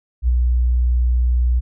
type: tone with ADSR envelope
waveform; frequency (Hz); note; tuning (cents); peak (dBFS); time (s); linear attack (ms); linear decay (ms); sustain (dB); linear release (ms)
sine; 61; B1; -21; -11; 0.22-1.61; 60; 22; -2; 26
effects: none